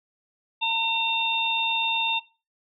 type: harmonic tone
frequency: 908 Hz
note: A#5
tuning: 46 cents flat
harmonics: 1 / 3 / 4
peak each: -26 / -26 / -26 dBFS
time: 0.61-2.2 s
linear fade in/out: 20 ms
effects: noise-tail reverb RT60 0.3 s tail -17 dB re dry